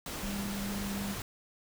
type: tone in noise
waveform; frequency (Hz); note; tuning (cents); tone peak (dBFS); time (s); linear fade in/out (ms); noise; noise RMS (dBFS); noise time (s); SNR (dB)
sine; 200; G3; +35; -35; 0.23-1.14; 2; pink; -39; 0.06-1.22; +1
effects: none